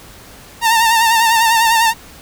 sawtooth tone with vibrato, 909 Hz, A#5, 44 cents flat, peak -6 dBFS, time 0.61-1.94 s, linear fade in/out 50 ms, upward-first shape sine, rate 10 Hz, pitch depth 52 cents each way, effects pink hiss -39 dBFS RMS until 2.21 s

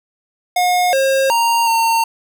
square tone with pitch steps, 720 / 537 / 929 / 912 Hz, F#5 / C5 / A#5 / A#5, -47 / +45 / -6 / -38 cents, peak -13 dBFS, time 0.56-2.04 s, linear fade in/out 5 ms, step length 370 ms, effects none

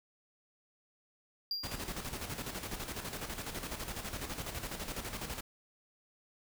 triangle tone with exponential decay, 4775 Hz, D8, 28 cents sharp, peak -30 dBFS, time 1.51-1.96 s, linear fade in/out 2 ms, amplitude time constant 97 ms
pink noise with tremolo, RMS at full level -39 dBFS, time 1.63-5.41 s, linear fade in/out 10 ms, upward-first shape square, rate 12 Hz, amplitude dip 55%
effects none

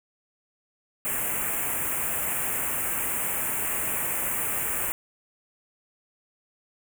white band-stop noise, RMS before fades -28 dBFS, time 1.05-4.92 s, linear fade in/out 0 ms, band 2700 to 7600 Hz, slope 48 dB/octave, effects none

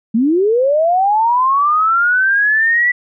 sine linear sweep, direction up, 210.6 to 1975.5 Hz, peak -10 dBFS, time 0.14-2.92 s, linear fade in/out 10 ms, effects none

